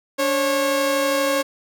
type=tone pair together; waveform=sawtooth; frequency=288.5 / 544.6 Hz; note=D4 / C#5; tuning=-31 / -31 cents; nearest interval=major seventh; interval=1100 cents; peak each=-21 / -15 dBFS; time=0.18-1.43 s; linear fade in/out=20 ms; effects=9-bit